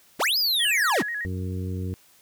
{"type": "linear two-way sweep", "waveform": "square", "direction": "up then down", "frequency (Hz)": [99.4, 5130, 99.4], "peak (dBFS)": -21, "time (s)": [0.19, 1.03], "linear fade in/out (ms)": 20, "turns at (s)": 0.38}
{"type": "tone with vibrato", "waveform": "sine", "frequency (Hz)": 1777, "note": "A6", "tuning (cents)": 17, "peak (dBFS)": -27, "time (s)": [0.59, 1.26], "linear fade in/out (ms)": 20, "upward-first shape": "square", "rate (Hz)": 8.1, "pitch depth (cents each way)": 96}
{"type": "harmonic tone", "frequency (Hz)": 92.5, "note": "F#2", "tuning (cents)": 0, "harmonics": [1, 2, 3, 4, 5], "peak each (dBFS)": [-28, -34, -38, -40, -42], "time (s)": [1.25, 1.94], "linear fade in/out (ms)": 0}
{"effects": ["white hiss -57 dBFS RMS until 2.21 s"]}